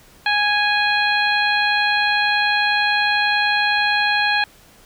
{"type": "harmonic tone", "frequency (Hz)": 829, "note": "G#5", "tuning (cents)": -3, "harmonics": [1, 2, 3, 4, 5], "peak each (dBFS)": [-21, -19, -22, -26, -25], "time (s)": [0.26, 4.44], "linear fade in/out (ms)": 2, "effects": ["pink hiss -49 dBFS RMS until 4.85 s"]}